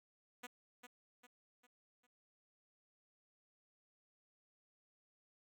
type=tone with echo; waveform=5% pulse; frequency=246.2 Hz; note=B3; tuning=5 cents flat; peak=-35 dBFS; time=0.43-0.47 s; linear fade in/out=10 ms; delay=400 ms; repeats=4; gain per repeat=-7 dB; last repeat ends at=2.07 s; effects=none